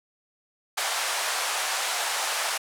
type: band-pass noise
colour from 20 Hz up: pink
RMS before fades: -28 dBFS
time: 0.77-2.58 s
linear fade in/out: 10 ms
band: 670 to 11000 Hz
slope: 24 dB/octave
effects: none